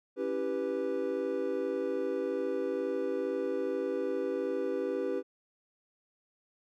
triangle chord, C# half-diminished seventh, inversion none, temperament equal, 277.2 / 329.6 / 392 / 493.9 Hz, C#4 / E4 / G4 / B4, 0 / 0 / 0 / 0 cents, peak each -36 / -37 / -32 / -32 dBFS, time 0.16-5.23 s, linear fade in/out 50 ms, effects none

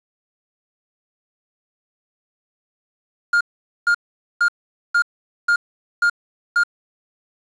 triangle tone bursts, 1412 Hz, F6, 19 cents sharp, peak -11 dBFS, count 7, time 3.33-6.636 s, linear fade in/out 5 ms, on 78 ms, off 460 ms, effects resampled to 22050 Hz + 7-bit

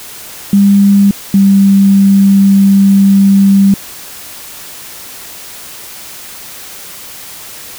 sine tone pair in turn, 199.8 / 196.82 Hz, G3 / G3, +33 / +7 cents, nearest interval unison, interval 26 cents, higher first, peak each -3 dBFS, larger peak neither, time 0.53-1.11 / 1.34-3.74 s, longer second, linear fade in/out 2 ms, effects white hiss -29 dBFS RMS until 7.78 s

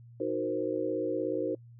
sine chord, C half-diminished seventh, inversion first, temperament equal, 311.1 / 370 / 466.2 / 523.3 Hz, Eb4 / Gb4 / Bb4 / C5, 0 / 0 / 0 / 0 cents, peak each -34 dBFS, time 0.2-1.55 s, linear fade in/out 5 ms, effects noise-tail reverb RT60 0.1 s tail -26 dB re dry + added 118 Hz sine -49 dBFS peak until 1.79 s

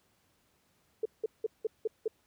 sine tone bursts, 440 Hz, A4, in tune, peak -27 dBFS, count 6, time 1.03-2.08 s, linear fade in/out 5 ms, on 25 ms, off 180 ms, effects pink hiss -71 dBFS RMS until 2.26 s + high-pass 60 Hz 12 dB/octave

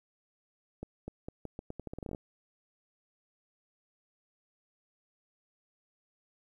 accelerating click train, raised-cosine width 2 ms, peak -26 dBFS, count 16, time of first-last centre 0.83-2.148 s, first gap 250 ms, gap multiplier 0.82, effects 11-bit

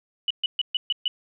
sine tone bursts, 2960 Hz, F#7, in tune, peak -20 dBFS, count 6, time 0.28-1.08 s, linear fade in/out 2 ms, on 25 ms, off 130 ms, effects none

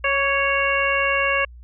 harmonic tone with a mistuned harmonic, 553 Hz, C#5, 4 cents flat, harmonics 1 / 2 / 3 / 4 / 5, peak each -24 / -24 / -24 / -24 / -24 dBFS, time 0.04-1.45 s, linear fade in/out 5 ms, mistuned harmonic 2, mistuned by +26 cents, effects added 60 Hz sine -39 dBFS peak until 1.63 s

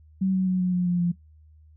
sine tone with pitch steps, 190.2 / 187.36 / 184.57 / 181.82 / 179.11 / 176.44 / 173.81 Hz, F#3 / F#3 / F#3 / F#3 / F3 / F3 / F3, +48 / +22 / -4 / -30 / +44 / +18 / -8 cents, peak -20 dBFS, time 0.21-1.12 s, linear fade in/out 10 ms, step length 130 ms, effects noise-tail reverb RT60 0.2 s tail -24 dB re dry + added 77 Hz sine -50 dBFS peak until 1.76 s

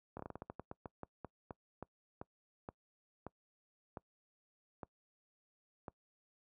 slowing click train, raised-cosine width 1 ms, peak -30 dBFS, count 21, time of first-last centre 0.17-5.882 s, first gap 24 ms, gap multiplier 1.22, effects noise-tail reverb RT60 0.1 s tail -24 dB re dry + high-pass 60 Hz 12 dB/octave

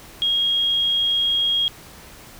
sine tone, 3271 Hz, G#7, 27 cents flat, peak -17 dBFS, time 0.22-1.68 s, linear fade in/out 0 ms, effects pink hiss -43 dBFS RMS until 2.39 s

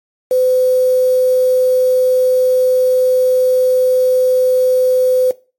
sine tone with quantisation, 510 Hz, C5, 44 cents flat, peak -10 dBFS, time 0.31-5.31 s, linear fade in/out 2 ms, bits 5, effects noise-tail reverb RT60 0.3 s tail -18 dB re dry + AAC 64 kbps

